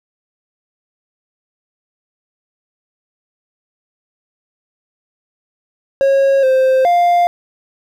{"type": "tone with pitch steps", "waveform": "triangle", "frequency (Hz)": [546, 523, 700], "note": ["C#5", "C5", "F5"], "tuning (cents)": [-26, -1, 4], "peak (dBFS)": -7, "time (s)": [6.01, 7.27], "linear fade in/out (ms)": 0, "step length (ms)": 420, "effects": ["8-bit"]}